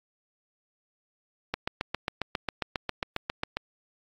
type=click train; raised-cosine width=0.3 ms; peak=-12 dBFS; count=16; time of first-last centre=1.54-3.57 s; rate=7.39 Hz; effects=AAC 64 kbps